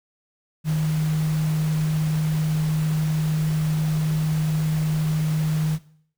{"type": "tone in noise", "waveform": "sine", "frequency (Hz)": 155.8, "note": "D#3", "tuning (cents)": 3, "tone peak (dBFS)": -19, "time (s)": [0.64, 5.79], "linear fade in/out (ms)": 50, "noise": "pink", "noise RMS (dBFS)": -37, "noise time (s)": [0.64, 5.79], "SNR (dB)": 15, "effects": ["noise-tail reverb RT60 0.6 s tail -18 dB re dry"]}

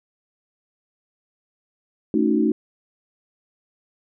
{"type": "chord", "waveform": "sine", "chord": "D# half-diminished seventh", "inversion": "second", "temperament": "equal", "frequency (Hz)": [220, 277.2, 311.1, 370], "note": ["A3", "C#4", "D#4", "F#4"], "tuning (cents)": [0, 0, 0, 0], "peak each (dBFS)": [-21, -24, -20, -24], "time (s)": [2.14, 2.52], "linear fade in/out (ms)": 2, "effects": []}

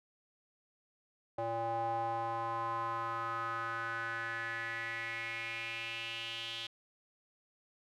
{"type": "tone with band-pass filter sweep", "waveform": "square", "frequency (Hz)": 114.9, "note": "A#2", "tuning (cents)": -25, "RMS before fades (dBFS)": -38, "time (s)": [1.38, 6.67], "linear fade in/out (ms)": 5, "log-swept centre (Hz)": [690, 3300], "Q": 4.9, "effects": []}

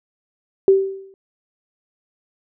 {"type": "tone with exponential decay", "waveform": "sine", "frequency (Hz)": 387.4, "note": "G4", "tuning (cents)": -20, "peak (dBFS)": -6, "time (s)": [0.68, 1.14], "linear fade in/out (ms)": 1, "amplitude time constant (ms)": 100, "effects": []}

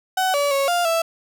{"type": "tone with pitch steps", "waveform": "35% pulse", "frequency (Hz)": [751, 572, 552, 700, 661], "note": ["F#5", "D5", "C#5", "F5", "E5"], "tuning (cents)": [26, -46, -7, 4, 5], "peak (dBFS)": -16, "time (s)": [0.17, 1.02], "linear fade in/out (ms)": 5, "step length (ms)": 170, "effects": []}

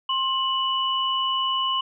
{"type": "tone pair together", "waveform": "sine", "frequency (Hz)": [1060.2, 2960], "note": ["C6", "F#7"], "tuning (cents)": [23, 0], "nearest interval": "octave + tritone", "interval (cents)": 1777, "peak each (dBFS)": -24, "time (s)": [0.09, 1.81], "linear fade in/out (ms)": 5, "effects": []}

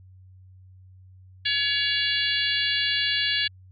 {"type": "harmonic tone with a mistuned harmonic", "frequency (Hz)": 565, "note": "C#5", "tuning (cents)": 33, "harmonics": [3, 4, 5, 6, 7, 8], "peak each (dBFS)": [-28, -32, -28, -27, -30, -32], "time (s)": [1.45, 3.48], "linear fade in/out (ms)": 10, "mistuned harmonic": 7, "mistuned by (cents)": 37, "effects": ["added 93 Hz sine -47 dBFS peak until 3.71 s"]}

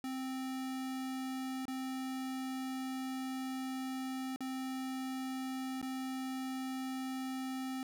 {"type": "tone with dropouts", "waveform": "square", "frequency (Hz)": 261.6, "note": "C4", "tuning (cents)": 0, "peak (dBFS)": -38, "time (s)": [0.04, 7.83], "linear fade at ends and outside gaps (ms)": 1, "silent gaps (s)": [[1.654, 1.681], [4.361, 4.406], [5.815, 5.827]], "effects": []}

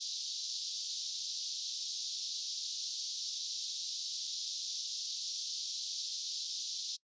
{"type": "band-pass noise", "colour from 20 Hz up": "white", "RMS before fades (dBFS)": -40, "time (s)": [0, 6.97], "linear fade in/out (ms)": 20, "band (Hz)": [3600, 6100], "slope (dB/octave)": 48, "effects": ["noise-tail reverb RT60 0.1 s tail -23 dB re dry", "resampled to 16000 Hz"]}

